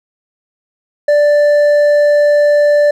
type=tone with hard clipping; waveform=triangle; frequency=587.3 Hz; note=D5; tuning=in tune; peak=-8 dBFS; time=1.08-2.91 s; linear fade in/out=5 ms; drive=8 dB; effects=none